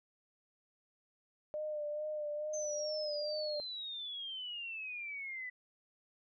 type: tone with vibrato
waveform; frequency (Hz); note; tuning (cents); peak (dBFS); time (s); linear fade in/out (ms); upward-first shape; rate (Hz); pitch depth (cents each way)
sine; 602; D5; +43; -36; 1.54-3.6; 0; sine; 2.3; 31
type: exponential sweep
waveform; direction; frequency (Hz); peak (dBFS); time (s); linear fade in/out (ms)
sine; down; 6300 to 1975.5; -40; 2.53-5.5; 10
effects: none